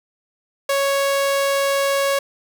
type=tone; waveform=sawtooth; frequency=554.4 Hz; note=C#5; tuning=in tune; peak=-13 dBFS; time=0.69-2.19 s; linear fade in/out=5 ms; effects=none